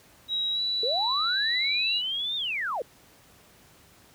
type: tone with pitch glide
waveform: sine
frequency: 3842 to 3945 Hz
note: B7 to B7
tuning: -48 to -3 cents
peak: -25 dBFS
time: 0.28-2.02 s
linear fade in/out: 50 ms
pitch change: +45 cents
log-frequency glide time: 0.52-0.61 s
type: linear two-way sweep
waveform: sine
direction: up then down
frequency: 430.9 to 3693 to 430.9 Hz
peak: -27 dBFS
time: 0.83-2.82 s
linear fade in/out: 2 ms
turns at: 2.36 s
effects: pink hiss -56 dBFS RMS until 4.14 s + high-pass 60 Hz 12 dB/octave